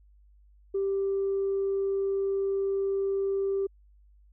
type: tone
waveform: sine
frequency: 392 Hz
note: G4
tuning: in tune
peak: -24 dBFS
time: 0.74-3.67 s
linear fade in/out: 10 ms
effects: tanh soft clip ceiling -21 dBFS + added 50 Hz sine -55 dBFS peak until 4.32 s